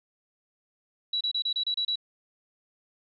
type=tone bursts; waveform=sine; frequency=3915 Hz; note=B7; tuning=16 cents flat; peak=-25 dBFS; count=8; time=1.13-1.957 s; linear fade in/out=5 ms; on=78 ms; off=29 ms; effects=none